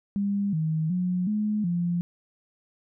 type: tone with pitch steps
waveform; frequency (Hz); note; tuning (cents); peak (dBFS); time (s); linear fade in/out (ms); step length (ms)
sine; 200.8 / 158.1 / 180.7 / 211.4 / 173.6; G3 / D#3 / F#3 / G#3 / F3; +42 / +28 / -41 / +31 / -10; -23; 0.16-2.01; 0; 370
effects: none